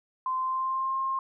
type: tone with pitch glide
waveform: sine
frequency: 1036 to 1065.1 Hz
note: C6 to C6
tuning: -17 to +30 cents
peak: -26 dBFS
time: 0.26-1.19 s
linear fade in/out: 2 ms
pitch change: +47 cents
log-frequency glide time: 0.37-0.98 s
effects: none